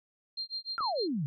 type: tone with tremolo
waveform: sine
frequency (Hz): 4186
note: C8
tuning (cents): 0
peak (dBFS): -32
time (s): 0.37-1.08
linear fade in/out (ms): 5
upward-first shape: sine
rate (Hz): 6.6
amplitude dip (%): 100
type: exponential sweep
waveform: sine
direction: down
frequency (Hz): 1422 to 130.81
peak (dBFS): -29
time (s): 0.78-1.26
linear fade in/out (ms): 0
type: click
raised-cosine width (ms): 1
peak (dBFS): -34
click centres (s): 0.807
effects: none